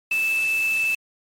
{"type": "tone in noise", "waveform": "sine", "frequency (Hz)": 2632, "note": "E7", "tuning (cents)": -3, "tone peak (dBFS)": -19, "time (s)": [0.11, 0.95], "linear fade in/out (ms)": 5, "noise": "white", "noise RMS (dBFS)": -36, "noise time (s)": [0.11, 0.95], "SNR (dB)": 14, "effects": ["MP3 64 kbps"]}